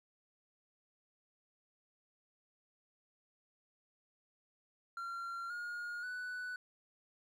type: tone with pitch steps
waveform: triangle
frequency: 1375 / 1430.1 / 1487.4 Hz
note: F6 / F6 / F#6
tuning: -27 / +41 / +9 cents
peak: -38 dBFS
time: 4.97-6.56 s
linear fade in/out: 2 ms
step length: 530 ms
effects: none